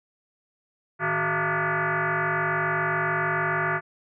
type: tone with frequency modulation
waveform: sine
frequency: 155.5 Hz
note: D#3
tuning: 1 cent flat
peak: -22 dBFS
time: 0.99-3.81 s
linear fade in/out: 50 ms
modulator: 264 Hz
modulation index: 6.7
effects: none